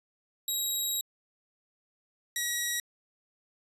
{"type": "tone pair in turn", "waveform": "10% pulse", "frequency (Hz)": [3831, 1915.5], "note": ["A#7", "A#6"], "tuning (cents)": [47, 47], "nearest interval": "octave", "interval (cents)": 1200, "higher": "first", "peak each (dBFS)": -20, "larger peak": "neither", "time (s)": [[0.48, 1.01], [2.36, 2.8]], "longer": "first", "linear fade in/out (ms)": 2, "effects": ["resampled to 32000 Hz"]}